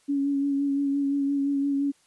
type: tone with vibrato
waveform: sine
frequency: 280 Hz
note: C#4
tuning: 18 cents sharp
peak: -22 dBFS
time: 0.08-1.92 s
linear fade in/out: 20 ms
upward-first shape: sine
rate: 5.8 Hz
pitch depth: 23 cents each way
effects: white hiss -63 dBFS RMS until 2.06 s + resampled to 24000 Hz